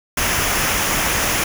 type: noise with comb filter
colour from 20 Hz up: pink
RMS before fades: -19 dBFS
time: 0.17-1.44 s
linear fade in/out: 5 ms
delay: 0.24 ms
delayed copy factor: -0.5
effects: none